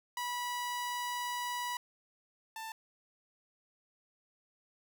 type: tone pair in turn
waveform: sawtooth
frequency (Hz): 977 / 888.7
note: B5 / A5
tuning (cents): -19 / +17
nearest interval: major second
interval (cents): 164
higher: first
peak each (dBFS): -31 / -37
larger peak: first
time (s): 0.17-1.77 / 2.56-2.72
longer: first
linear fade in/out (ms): 2
effects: none